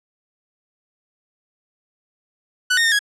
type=tone with pitch steps; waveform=sawtooth; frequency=1488 / 1844 / 1821 / 1661 Hz; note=F#6 / A#6 / A#6 / G#6; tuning=+9 / -19 / -41 / 0 cents; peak=-11 dBFS; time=2.7-2.992 s; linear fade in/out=10 ms; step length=73 ms; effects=low-pass 9000 Hz 12 dB/octave